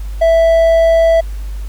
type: tone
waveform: triangle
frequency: 659.3 Hz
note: E5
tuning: in tune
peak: -5 dBFS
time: 0.21-1.21 s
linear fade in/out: 10 ms
effects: added 50 Hz sine -20 dBFS peak until 1.68 s + pink hiss -42 dBFS RMS until 1.68 s